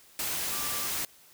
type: tone in noise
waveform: sine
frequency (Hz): 1174.7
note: D6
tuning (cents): 0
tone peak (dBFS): -41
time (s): 0.52-0.87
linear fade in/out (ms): 2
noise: white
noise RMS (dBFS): -32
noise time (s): 0.19-1.05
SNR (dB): -12
effects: white hiss -57 dBFS RMS until 1.33 s